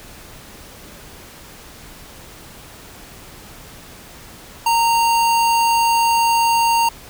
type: tone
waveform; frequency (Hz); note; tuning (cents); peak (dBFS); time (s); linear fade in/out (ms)
square; 925; A#5; -14; -14; 4.66-6.89; 5
effects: pink hiss -40 dBFS RMS until 7.09 s